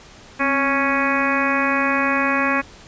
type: harmonic tone with a mistuned harmonic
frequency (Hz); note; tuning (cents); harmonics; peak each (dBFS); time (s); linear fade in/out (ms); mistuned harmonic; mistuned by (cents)
277.2; C#4; 0; 1 / 2 / 3 / 4 / 5 / 6 / 7 / 8 / 9; -23 / -26 / -29 / -23 / -28 / -24 / -27 / -28 / -26; 0.39-2.62; 20; 1; -62
effects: pink hiss -44 dBFS RMS until 2.87 s + resampled to 16000 Hz